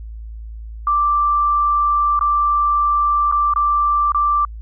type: tone with dropouts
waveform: sine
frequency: 1174.7 Hz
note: D6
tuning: in tune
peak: -13 dBFS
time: 0.87-4.45 s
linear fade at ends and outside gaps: 2 ms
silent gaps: 2.192-2.21 / 3.315-3.323 / 3.537-3.56 / 4.12-4.146 s
effects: added 55 Hz sine -29 dBFS peak until 4.61 s